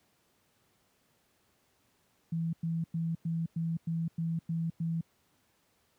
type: tone bursts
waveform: sine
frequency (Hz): 165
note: E3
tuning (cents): +2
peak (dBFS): -29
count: 9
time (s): 2.32-5.01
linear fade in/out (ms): 5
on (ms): 210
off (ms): 100
effects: pink hiss -71 dBFS RMS until 5.98 s + high-pass 80 Hz 12 dB/octave